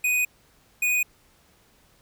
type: tone pair in turn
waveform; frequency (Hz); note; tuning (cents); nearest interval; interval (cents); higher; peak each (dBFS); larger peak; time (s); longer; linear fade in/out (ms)
square; 2489 / 2476; D#7 / D#7; 0 / -9; unison; 9; first; -21; neither; 0.04-0.25 / 0.82-1.03; neither; 5
effects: pink hiss -60 dBFS RMS until 2.01 s